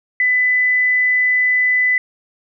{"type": "tone", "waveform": "sine", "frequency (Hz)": 2000, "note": "B6", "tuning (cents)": 21, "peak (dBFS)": -12, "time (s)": [0.2, 1.98], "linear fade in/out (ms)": 2, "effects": []}